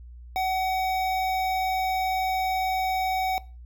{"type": "tone with notch filter", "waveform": "square", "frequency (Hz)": 753, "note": "F#5", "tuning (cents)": 30, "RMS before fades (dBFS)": -26, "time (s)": [0.36, 3.38], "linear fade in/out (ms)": 0, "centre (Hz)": 8600, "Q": 0.86, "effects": ["noise-tail reverb RT60 0.3 s tail -19 dB re dry", "added 60 Hz sine -41 dBFS peak until 3.65 s"]}